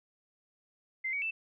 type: tone with pitch steps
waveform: sine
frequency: 2079 / 2254 / 2650 Hz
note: C7 / C#7 / E7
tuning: -12 / +28 / +9 cents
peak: -31 dBFS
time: 1.04-1.31 s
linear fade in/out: 10 ms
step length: 90 ms
effects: none